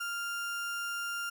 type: tone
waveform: 35% pulse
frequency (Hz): 1396.9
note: F6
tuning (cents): 0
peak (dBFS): -32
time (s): 0-1.3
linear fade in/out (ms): 10
effects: none